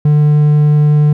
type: tone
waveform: triangle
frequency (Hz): 149.1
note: D3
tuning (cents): +27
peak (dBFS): -4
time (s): 0.05-1.13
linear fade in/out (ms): 5
effects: none